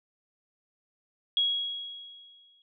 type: tone with exponential decay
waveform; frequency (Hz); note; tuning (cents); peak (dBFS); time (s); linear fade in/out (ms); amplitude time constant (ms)
sine; 3315; G#7; -4; -21; 1.37-2.62; 1; 270
effects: none